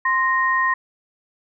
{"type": "tone pair together", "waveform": "sine", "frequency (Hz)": [1046.5, 1861.5], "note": ["C6", "A#6"], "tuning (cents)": [0, -3], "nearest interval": "minor seventh", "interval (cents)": 997, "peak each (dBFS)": -19, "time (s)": [0.05, 0.74], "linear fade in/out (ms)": 5, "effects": []}